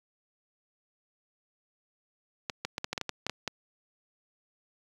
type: clicks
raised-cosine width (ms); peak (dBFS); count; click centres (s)
0.2; -14; 11; 2.498 / 2.65 / 2.781 / 2.844 / 2.93 / 2.978 / 3.013 / 3.093 / 3.266 / 3.296 / 3.477
effects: high-pass 80 Hz 12 dB/octave + 9-bit